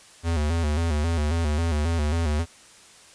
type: tone with vibrato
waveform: square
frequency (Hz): 79.1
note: D#2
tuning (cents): +29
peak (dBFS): -22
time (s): 0.23-2.46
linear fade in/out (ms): 50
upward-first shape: square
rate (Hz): 3.7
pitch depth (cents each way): 98
effects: white hiss -50 dBFS RMS until 3.14 s + resampled to 22050 Hz